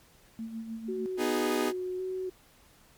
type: tone with tremolo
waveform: sine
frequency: 224.9 Hz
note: A3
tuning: 38 cents sharp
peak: -33 dBFS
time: 0.39-1.06 s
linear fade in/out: 0 ms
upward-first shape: sine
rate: 6.6 Hz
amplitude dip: 55%
type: tone with vibrato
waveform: sine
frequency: 370 Hz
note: F#4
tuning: in tune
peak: -31 dBFS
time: 0.88-2.3 s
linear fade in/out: 10 ms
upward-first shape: square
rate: 1.8 Hz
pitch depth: 15 cents each way
type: chord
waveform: sawtooth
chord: G# minor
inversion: first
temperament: equal with one note detuned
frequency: 246.9 / 308.3 / 415.3 Hz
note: B3 / D#4 / G#4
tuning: 0 / -16 / 0 cents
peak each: -28 dBFS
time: 1.17-1.73 s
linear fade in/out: 50 ms
effects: pink hiss -60 dBFS RMS until 2.97 s + MP3 96 kbps